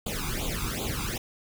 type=noise with flanger; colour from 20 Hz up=pink; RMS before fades=-31 dBFS; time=0.06-1.18 s; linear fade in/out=5 ms; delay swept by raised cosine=0.27 to 0.84 ms; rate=2.6 Hz; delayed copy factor=+1; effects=none